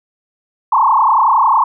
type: tone with frequency modulation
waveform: sine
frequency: 987.8 Hz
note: B5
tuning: in tune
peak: -8 dBFS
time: 0.72-1.64 s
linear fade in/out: 5 ms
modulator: 30.9 Hz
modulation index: 4.3
effects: none